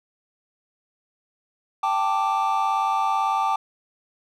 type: chord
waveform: triangle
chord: G suspended second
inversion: none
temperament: just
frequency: 784 / 882 / 1176 Hz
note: G5 / A5 / D6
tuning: 0 / +4 / +2 cents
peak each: -22 dBFS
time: 1.83-3.56 s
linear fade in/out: 5 ms
effects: tanh soft clip ceiling -10 dBFS